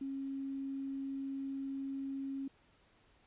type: tone with quantisation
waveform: sine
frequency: 272.1 Hz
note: C#4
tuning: 32 cents flat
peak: -37 dBFS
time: 0.01-2.48 s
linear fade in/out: 5 ms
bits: 11
effects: pink hiss -68 dBFS RMS until 3.26 s + resampled to 8000 Hz